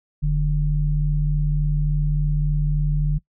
sine tone pair together, 42.18 / 150 Hz, E1 / D3, +41 / +37 cents, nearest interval octave + minor seventh, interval 2196 cents, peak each -20 dBFS, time 0.22-3.19 s, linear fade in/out 20 ms, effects noise-tail reverb RT60 0.1 s tail -22 dB re dry

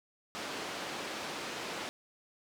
pink band-pass noise, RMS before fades -40 dBFS, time 0.35-1.89 s, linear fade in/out 0 ms, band 300 to 5500 Hz, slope 12 dB/octave, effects none

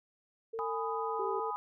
sine tone with pitch glide, 452.2 to 446.7 Hz, A4 to A4, +47 to +26 cents, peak -36 dBFS, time 0.53-1.51 s, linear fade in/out 10 ms, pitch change -21 cents, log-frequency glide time 0.69-1.3 s
sine chord, G# minor, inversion none, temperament just, 830.6 / 996.7 / 1245.9 Hz, G#5 / B5 / D#6, 0 / +16 / +2 cents, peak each -38 dBFS, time 0.59-1.56 s, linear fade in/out 0 ms
sine tone, 392 Hz, G4, in tune, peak -35 dBFS, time 1.19-1.4 s, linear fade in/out 5 ms
effects none

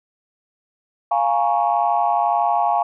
sine chord, Bb minor seventh, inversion second, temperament equal, 698.5 / 830.6 / 932.3 / 1108.7 Hz, F5 / Ab5 / Bb5 / Db6, 0 / 0 / 0 / 0 cents, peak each -19 / -19 / -24 / -24 dBFS, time 1.11-2.83 s, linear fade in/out 5 ms, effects tanh soft clip ceiling -6 dBFS

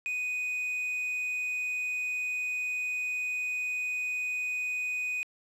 triangle tone with quantisation, 2489 Hz, D#7, in tune, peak -28 dBFS, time 0.06-5.23 s, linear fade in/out 0 ms, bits 9, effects low-pass 12000 Hz 12 dB/octave

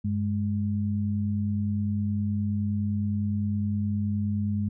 sine tone pair together, 98 / 207.7 Hz, G2 / G#3, 0 / 0 cents, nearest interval octave + minor second, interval 1300 cents, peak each -27 dBFS, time 0.04-4.69 s, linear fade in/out 10 ms, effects none

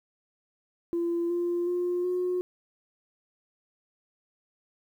sine tone with pitch steps, 341.4 / 348 / 354.7 / 361.5 Hz, F4 / F4 / F4 / F#4, -39 / -6 / +27 / -40 cents, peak -24 dBFS, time 0.93-2.41 s, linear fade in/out 0 ms, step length 370 ms, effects tanh soft clip ceiling -22 dBFS + 10-bit

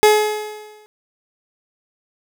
30% pulse tone with exponential decay, 424.3 Hz, G#4, 37 cents sharp, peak -4 dBFS, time 0.03-0.86 s, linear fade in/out 0 ms, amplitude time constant 180 ms, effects none

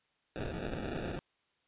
white noise with sample-and-hold, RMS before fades -38 dBFS, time 0.36-1.19 s, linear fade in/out 0 ms, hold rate 1050 Hz, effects white hiss -75 dBFS RMS until 1.67 s + resampled to 8000 Hz

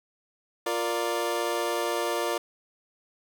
25% pulse chord, Bb major, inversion second, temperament equal with one note detuned, 350.4 / 466.2 / 587.3 Hz, F4 / Bb4 / D5, +6 / 0 / 0 cents, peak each -27 dBFS, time 0.66-2.38 s, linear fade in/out 5 ms, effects none

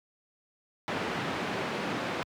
pink band-pass noise, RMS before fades -33 dBFS, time 0.88-2.23 s, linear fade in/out 0 ms, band 170 to 2700 Hz, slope 12 dB/octave, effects high-pass 80 Hz 12 dB/octave

